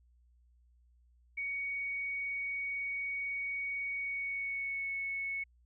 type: tone with pitch glide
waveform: sine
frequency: 2239 to 2207 Hz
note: C#7 to C#7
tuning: +17 to -8 cents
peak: -34 dBFS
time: 1.37-5.44 s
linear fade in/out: 10 ms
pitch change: -25 cents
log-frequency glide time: 3.95-4.92 s
effects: added 60 Hz sine -63 dBFS peak until 5.65 s